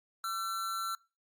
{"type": "tone with amplitude modulation", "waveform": "square", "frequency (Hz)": 1350, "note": "E6", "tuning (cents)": 41, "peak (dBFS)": -32, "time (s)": [0.24, 0.95], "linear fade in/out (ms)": 2, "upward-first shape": "sine", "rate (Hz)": 192, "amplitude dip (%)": 45, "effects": ["noise-tail reverb RT60 0.3 s tail -23 dB re dry", "Opus 48 kbps"]}